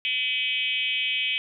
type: tone with frequency modulation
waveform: sine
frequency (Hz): 2794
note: F7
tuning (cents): 0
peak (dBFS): -23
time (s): 0.05-1.38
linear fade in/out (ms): 0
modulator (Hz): 253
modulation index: 2.1
effects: none